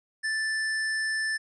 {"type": "tone", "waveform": "square", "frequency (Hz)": 1760, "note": "A6", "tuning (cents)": 0, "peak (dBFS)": -27, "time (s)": [0.23, 1.38], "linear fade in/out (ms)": 20, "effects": ["resampled to 22050 Hz"]}